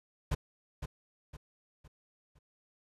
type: noise with echo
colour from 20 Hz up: brown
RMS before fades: -30 dBFS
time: 0.31-0.35 s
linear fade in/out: 10 ms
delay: 510 ms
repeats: 4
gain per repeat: -8 dB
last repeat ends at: 2.39 s
effects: resampled to 32000 Hz